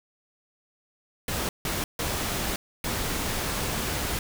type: noise bursts at uneven times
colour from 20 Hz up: pink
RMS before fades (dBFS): -29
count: 4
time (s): 1.28-1.49 / 1.65-1.84 / 1.99-2.56 / 2.84-4.19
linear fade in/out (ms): 2
effects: none